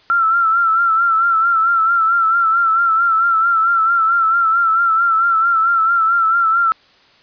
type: tone with vibrato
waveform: sine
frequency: 1350 Hz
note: E6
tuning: 41 cents sharp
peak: -11 dBFS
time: 0.1-6.72 s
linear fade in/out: 0 ms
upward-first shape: sine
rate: 4.5 Hz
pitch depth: 57 cents each way
effects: white hiss -50 dBFS RMS until 7.22 s + resampled to 11025 Hz